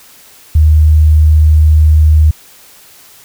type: tone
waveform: sine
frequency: 77.2 Hz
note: D#2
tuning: 13 cents flat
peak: -3 dBFS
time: 0.55-2.31 s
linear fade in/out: 5 ms
effects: white hiss -40 dBFS RMS until 3.24 s